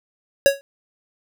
square tone with exponential decay, 554.4 Hz, C#5, in tune, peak -7 dBFS, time 0.46-0.61 s, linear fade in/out 0 ms, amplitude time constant 31 ms, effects none

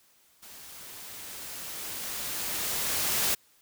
white noise with level ramp, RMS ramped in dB -48 to -26 dBFS, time 0.42-3.35 s, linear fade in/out 10 ms, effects white hiss -63 dBFS RMS until 3.61 s

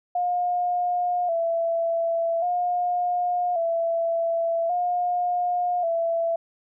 sine tone with vibrato, 690 Hz, F5, 21 cents flat, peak -21 dBFS, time 0.15-6.36 s, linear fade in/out 5 ms, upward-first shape square, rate 0.44 Hz, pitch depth 56 cents each way, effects none

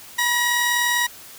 sawtooth tone pair together, 972 / 1904 Hz, B5 / A#6, -28 / +36 cents, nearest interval octave, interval 1164 cents, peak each -20 / -16 dBFS, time 0.18-1.07 s, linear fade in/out 10 ms, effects white hiss -42 dBFS RMS until 1.38 s

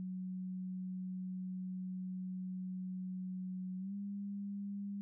sine tone with pitch glide, 185 to 200.6 Hz, F#3 to G3, 0 to +40 cents, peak -39 dBFS, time 0-5.01 s, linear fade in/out 0 ms, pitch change +140 cents, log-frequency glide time 3.78-3.94 s, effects none

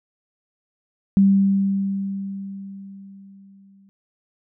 sine tone with exponential decay, 196 Hz, G3, in tune, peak -10 dBFS, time 1.17-3.89 s, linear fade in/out 0 ms, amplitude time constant 590 ms, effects none

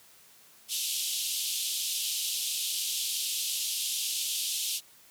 pink band-pass noise, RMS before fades -32 dBFS, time 0.68-4.81 s, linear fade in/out 50 ms, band 2900 to 14000 Hz, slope 48 dB/octave, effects white hiss -57 dBFS RMS until 5.1 s + high-pass 80 Hz 12 dB/octave

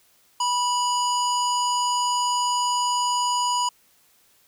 square tone with low-pass filter, 980 Hz, B5, 14 cents flat, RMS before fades -23 dBFS, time 0.4-3.69 s, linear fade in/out 5 ms, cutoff 7000 Hz, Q 2.6, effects white hiss -60 dBFS RMS until 4.47 s

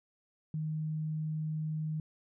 sine tone, 155.56 Hz, D#3, in tune, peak -32 dBFS, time 0.54-2 s, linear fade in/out 2 ms, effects none

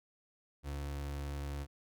35% pulse tone, 71 Hz, C#2, 42 cents sharp, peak -36 dBFS, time 0.63-1.67 s, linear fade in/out 50 ms, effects none

